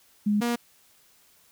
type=tone pair in turn; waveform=sine / sawtooth; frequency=207.7 / 238 Hz; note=G#3 / A#3; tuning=0 / +36 cents; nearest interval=major second; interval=236 cents; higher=second; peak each=-20 dBFS; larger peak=neither; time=0.26-0.41 / 0.41-0.56 s; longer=neither; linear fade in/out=10 ms; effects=white hiss -60 dBFS RMS until 1.51 s